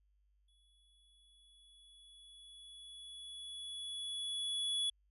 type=tone with exponential growth; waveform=square; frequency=3395 Hz; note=G#7; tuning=37 cents sharp; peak=-33 dBFS; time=0.48-4.9 s; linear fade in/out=5 ms; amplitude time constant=960 ms; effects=added 50 Hz sine -70 dBFS peak until 5.1 s + resampled to 32000 Hz

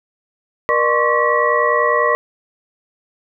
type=tone cluster; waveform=sine; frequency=475.9 / 600 / 1060 / 1130 / 1930 Hz; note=A#4 / D5 / C6 / C#6 / B6; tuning=+36 / +37 / +22 / +33 / -40 cents; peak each=-19 dBFS; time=0.69-2.15 s; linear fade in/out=0 ms; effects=none

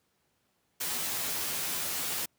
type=noise with comb filter; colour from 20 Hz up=white; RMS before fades=-33 dBFS; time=0.8-2.26 s; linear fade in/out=10 ms; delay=12 ms; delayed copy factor=+0.55; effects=pink hiss -74 dBFS RMS until 2.38 s + high-pass 80 Hz 12 dB/octave

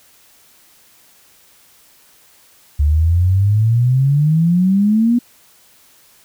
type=exponential sweep; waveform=sine; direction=up; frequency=71.5 to 244.6 Hz; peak=-10 dBFS; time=2.79-5.19 s; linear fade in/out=10 ms; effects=white hiss -50 dBFS RMS until 6.24 s

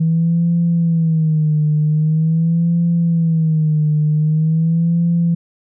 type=tone with vibrato; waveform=sine; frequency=160.6 Hz; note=E3; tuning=45 cents flat; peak=-11 dBFS; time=0-5.35 s; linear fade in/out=10 ms; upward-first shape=sine; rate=0.44 Hz; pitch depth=100 cents each way; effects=tanh soft clip ceiling -7 dBFS

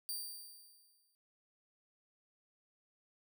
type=tone with exponential decay; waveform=10% pulse; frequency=4684 Hz; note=D8; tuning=5 cents flat; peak=-30 dBFS; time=0.09-1.15 s; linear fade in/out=0 ms; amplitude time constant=230 ms; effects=none

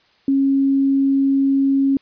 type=tone; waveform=sine; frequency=273.2 Hz; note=C#4; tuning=25 cents flat; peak=-13 dBFS; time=0.28-1.97 s; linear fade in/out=2 ms; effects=white hiss -57 dBFS RMS until 2.01 s + resampled to 11025 Hz

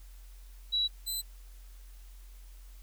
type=tone pair in turn; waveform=sine / 15% pulse; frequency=3911 / 4028 Hz; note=B7 / B7; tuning=-18 / +33 cents; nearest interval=minor second; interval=51 cents; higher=second; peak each=-26 dBFS; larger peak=neither; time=0.72-0.88 / 1.06-1.22 s; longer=neither; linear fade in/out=20 ms; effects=added 44 Hz sine -47 dBFS peak until 2.82 s + white hiss -62 dBFS RMS until 2.82 s

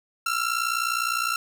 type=ring-modulated tone; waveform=sawtooth; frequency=1356 Hz; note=E6; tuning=49 cents sharp; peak=-17 dBFS; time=0.26-1.36 s; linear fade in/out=2 ms; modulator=29.9 Hz; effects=8-bit

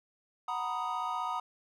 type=chord; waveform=triangle; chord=B major seventh; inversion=second; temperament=equal; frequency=740 / 932.3 / 987.8 / 1244.5 Hz; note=F#5 / A#5 / B5 / D#6; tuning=0 / 0 / 0 / 0 cents; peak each=-37 / -35 / -37 / -34 dBFS; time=0.48-1.4 s; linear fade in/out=5 ms; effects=none

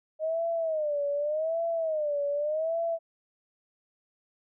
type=tone with vibrato; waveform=sine; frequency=619 Hz; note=D#5; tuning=9 cents flat; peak=-26 dBFS; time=0.19-2.99 s; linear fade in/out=50 ms; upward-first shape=sine; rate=0.85 Hz; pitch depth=140 cents each way; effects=none

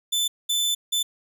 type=tone bursts at uneven times; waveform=sawtooth; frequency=3520 Hz; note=A7; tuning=in tune; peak=-18 dBFS; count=3; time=0.12-0.28 / 0.49-0.75 / 0.92-1.03 s; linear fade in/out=10 ms; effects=none

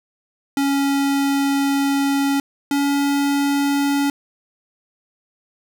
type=tone pair in turn; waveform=square; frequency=278.2 / 282.1 Hz; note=C#4 / C#4; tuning=+6 / +30 cents; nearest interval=unison; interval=24 cents; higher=second; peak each=-17 dBFS; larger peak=neither; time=0.57-2.4 / 2.71-4.1 s; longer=first; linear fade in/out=2 ms; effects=none

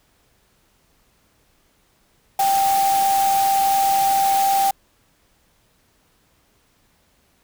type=tone in noise; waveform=sine; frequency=785 Hz; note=G5; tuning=2 cents sharp; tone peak=-15 dBFS; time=2.39-4.71 s; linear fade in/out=5 ms; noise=white; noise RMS=-27 dBFS; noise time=2.39-4.71 s; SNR=+9 dB; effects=pink hiss -61 dBFS RMS until 7.43 s

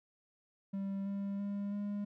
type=tone with pitch steps; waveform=triangle; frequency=196 / 198.74 / 201.5 / 204.3 Hz; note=G3 / G3 / G3 / G#3; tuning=0 / +24 / +48 / -28 cents; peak=-33 dBFS; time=0.73-2.05 s; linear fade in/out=10 ms; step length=330 ms; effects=none

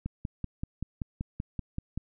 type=click train; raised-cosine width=5 ms; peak=-20 dBFS; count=11; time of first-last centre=0.06-1.976 s; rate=5.22 Hz; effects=none

